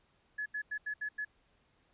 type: tone bursts at uneven times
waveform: sine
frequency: 1703 Hz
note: G#6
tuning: 43 cents sharp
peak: -34 dBFS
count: 6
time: 0.38-0.46 / 0.54-0.62 / 0.71-0.78 / 0.86-0.94 / 1.01-1.09 / 1.18-1.25 s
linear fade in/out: 10 ms
effects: pink hiss -71 dBFS RMS until 1.93 s + resampled to 8000 Hz